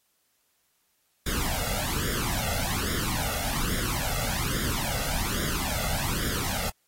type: noise with flanger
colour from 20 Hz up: pink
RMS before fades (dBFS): -29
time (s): 1.26-6.7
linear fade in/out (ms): 5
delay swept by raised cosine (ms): 0.57 to 1.49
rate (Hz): 1.2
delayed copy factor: +0.8
effects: white hiss -71 dBFS RMS until 6.87 s + AAC 48 kbps